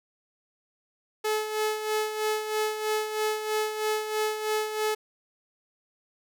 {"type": "tone with tremolo", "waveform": "sawtooth", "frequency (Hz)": 430, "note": "A4", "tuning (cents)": -40, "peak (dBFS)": -20, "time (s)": [1.24, 4.95], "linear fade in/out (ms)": 10, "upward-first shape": "sine", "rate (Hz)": 3.1, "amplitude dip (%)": 60, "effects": []}